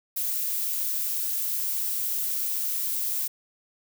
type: noise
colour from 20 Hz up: violet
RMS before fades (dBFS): -28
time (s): 0.16-3.28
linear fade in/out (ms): 10
effects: none